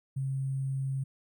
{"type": "tone with sample-and-hold", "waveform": "sine", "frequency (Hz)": 134.6, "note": "C3", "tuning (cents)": 49, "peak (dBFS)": -29, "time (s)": [0.16, 1.04], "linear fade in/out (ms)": 10, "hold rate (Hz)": 8820, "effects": []}